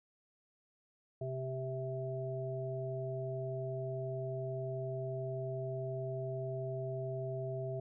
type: harmonic tone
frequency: 130.81 Hz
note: C3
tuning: in tune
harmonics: 1 / 3 / 5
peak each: -39 / -42 / -41 dBFS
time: 1.21-7.8 s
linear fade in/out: 5 ms
effects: none